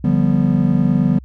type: chord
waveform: triangle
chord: G dominant seventh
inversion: second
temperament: just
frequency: 147 / 176.4 / 196 / 245 Hz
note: D3 / F3 / G3 / B3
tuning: +2 / +18 / 0 / -14 cents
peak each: -16 dBFS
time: 0.04-1.19 s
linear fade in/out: 5 ms
effects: added 64 Hz sine -35 dBFS peak until 1.24 s